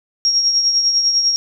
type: tone with tremolo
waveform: sine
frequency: 5588 Hz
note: F8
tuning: in tune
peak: -10 dBFS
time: 0.25-1.36 s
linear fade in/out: 0 ms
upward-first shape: triangle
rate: 10 Hz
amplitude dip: 55%
effects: none